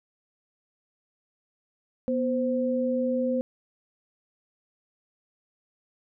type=tone pair together; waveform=sine; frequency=244.7 / 518.5 Hz; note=B3 / C5; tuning=-16 / -16 cents; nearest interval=octave + minor second; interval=1300 cents; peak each=-26 dBFS; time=2.08-3.41 s; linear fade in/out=0 ms; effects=none